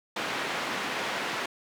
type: band-pass noise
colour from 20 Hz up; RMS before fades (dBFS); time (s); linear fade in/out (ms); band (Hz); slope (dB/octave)
white; -32; 0.16-1.46; 5; 200 to 2300; 12
effects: none